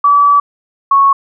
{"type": "tone pair in turn", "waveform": "sine", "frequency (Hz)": [1149, 1104.9], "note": ["D6", "C#6"], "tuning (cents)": [-38, -6], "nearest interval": "minor second", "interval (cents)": 68, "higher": "first", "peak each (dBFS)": -5, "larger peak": "neither", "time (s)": [[0.04, 0.4], [0.91, 1.13]], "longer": "first", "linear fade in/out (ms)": 5, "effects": []}